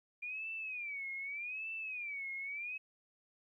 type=tone with vibrato; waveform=sine; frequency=2394 Hz; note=D7; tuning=33 cents sharp; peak=-39 dBFS; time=0.22-2.78 s; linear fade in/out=10 ms; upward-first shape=sine; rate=0.83 Hz; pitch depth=180 cents each way; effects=13-bit